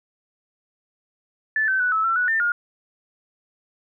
sine tone with pitch steps, 1748 / 1538 / 1481 / 1302 / 1346 / 1473 / 1797 / 1423 Hz, A6 / G6 / F#6 / E6 / E6 / F#6 / A6 / F6, -12 / -33 / +1 / -22 / +36 / -8 / +36 / +32 cents, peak -18 dBFS, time 1.56-2.52 s, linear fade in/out 2 ms, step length 120 ms, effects none

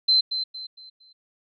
sine tone with echo, 4085 Hz, C8, 42 cents flat, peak -15 dBFS, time 0.08-0.21 s, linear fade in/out 10 ms, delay 230 ms, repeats 4, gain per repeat -9 dB, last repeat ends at 1.13 s, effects none

